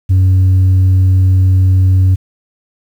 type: tone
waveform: sine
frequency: 93.5 Hz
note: F#2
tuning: 19 cents sharp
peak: -3 dBFS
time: 0.09-2.16 s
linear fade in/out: 20 ms
effects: tanh soft clip ceiling -5 dBFS + 7-bit